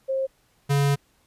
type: tone pair in turn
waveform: sine / square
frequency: 533 / 141.17 Hz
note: C5 / C#3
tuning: +32 / +32 cents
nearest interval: octave + major seventh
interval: 2300 cents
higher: first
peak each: -22 / -19 dBFS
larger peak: second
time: 0.08-0.27 / 0.69-0.96 s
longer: second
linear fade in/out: 20 ms
effects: pink hiss -64 dBFS RMS until 1.26 s + resampled to 32000 Hz